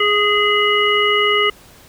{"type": "harmonic tone with a mistuned harmonic", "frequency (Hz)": 416, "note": "G#4", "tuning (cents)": 3, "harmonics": [1, 3, 5, 7], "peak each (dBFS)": [-18, -18, -18, -18], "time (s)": [0, 1.5], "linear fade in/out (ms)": 5, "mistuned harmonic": 5, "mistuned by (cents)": -26, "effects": ["pink hiss -45 dBFS RMS until 1.88 s"]}